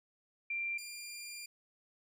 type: tone pair in turn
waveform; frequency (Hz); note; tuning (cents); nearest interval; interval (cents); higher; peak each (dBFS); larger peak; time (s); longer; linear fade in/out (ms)
sine / 15% pulse; 2368 / 2394; D7 / D7; +14 / +33; unison; 19; second; -34 / -37; first; 0.5-0.78 / 0.78-1.46; second; 5
effects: none